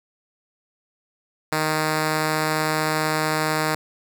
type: tone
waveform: 5% pulse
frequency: 155.56 Hz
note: D#3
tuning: in tune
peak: -9 dBFS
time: 1.52-3.75 s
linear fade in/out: 2 ms
effects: none